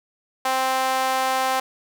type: tone with high-pass filter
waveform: sawtooth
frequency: 261.6 Hz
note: C4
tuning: in tune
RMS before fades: -22 dBFS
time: 0.45-1.6 s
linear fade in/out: 5 ms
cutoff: 790 Hz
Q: 2.2
effects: none